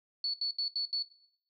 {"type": "tone bursts", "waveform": "sine", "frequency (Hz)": 4435, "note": "C#8", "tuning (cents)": 0, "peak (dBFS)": -29, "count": 5, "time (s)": [0.24, 1.025], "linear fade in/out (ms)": 2, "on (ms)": 97, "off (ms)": 75, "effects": ["noise-tail reverb RT60 0.7 s tail -18 dB re dry"]}